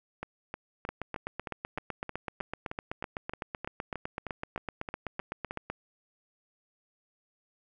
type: two click trains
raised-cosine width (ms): 0.5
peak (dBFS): -19 / -21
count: 39 / 18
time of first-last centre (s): 0.89-5.7 / 0.23-5.51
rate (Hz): 7.9 / 3.22
effects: none